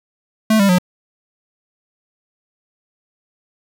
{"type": "tone with pitch steps", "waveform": "square", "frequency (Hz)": [218.7, 198.2, 180.6], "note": ["A3", "G3", "F#3"], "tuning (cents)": [-10, 19, -42], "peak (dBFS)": -11, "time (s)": [0.5, 0.785], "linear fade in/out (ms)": 5, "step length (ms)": 95, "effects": []}